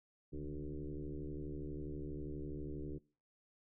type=tone with frequency modulation; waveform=sine; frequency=149.7 Hz; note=D3; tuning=33 cents sharp; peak=-40 dBFS; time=0.32-2.99 s; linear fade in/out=20 ms; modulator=72.3 Hz; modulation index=3.5; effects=noise-tail reverb RT60 0.4 s tail -23 dB re dry